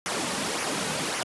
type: noise with flanger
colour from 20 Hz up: pink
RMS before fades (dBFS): -28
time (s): 0.06-1.23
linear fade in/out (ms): 0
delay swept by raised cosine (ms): 0.24 to 3.04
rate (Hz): 1.8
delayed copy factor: -0.5
effects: high-pass 200 Hz 12 dB/octave + resampled to 24000 Hz